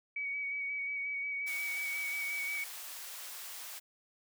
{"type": "tone with vibrato", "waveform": "sine", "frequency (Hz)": 2260, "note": "C#7", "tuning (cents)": 33, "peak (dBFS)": -34, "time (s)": [0.16, 2.64], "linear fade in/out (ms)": 5, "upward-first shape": "square", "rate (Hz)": 5.6, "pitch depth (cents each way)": 17}
{"type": "high-pass noise", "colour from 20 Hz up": "white", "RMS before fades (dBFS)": -45, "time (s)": [1.46, 3.8], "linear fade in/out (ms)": 20, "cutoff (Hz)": 690, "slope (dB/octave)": 12}
{"effects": []}